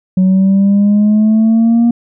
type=exponential sweep; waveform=sine; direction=up; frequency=185 to 237.1 Hz; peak=-4 dBFS; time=0.17-1.91 s; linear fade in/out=5 ms; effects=tanh soft clip ceiling -5 dBFS